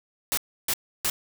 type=noise bursts; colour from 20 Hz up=white; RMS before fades=-25 dBFS; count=3; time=0.32-1.099 s; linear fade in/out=0 ms; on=53 ms; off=310 ms; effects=none